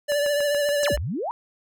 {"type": "tone with vibrato", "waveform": "square", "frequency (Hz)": 580, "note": "D5", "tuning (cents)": -22, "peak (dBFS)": -21, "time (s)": [0.08, 0.97], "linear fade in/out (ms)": 20, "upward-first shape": "triangle", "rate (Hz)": 14, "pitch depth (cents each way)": 37}
{"type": "click train", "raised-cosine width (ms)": 0.5, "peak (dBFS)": -21, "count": 7, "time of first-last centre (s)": [0.12, 0.975], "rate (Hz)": 7.02}
{"type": "exponential two-way sweep", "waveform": "sine", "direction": "down then up", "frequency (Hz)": [8870, 49, 1017], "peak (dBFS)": -25, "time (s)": [0.83, 1.31], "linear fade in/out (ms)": 0, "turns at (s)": 0.95}
{"effects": []}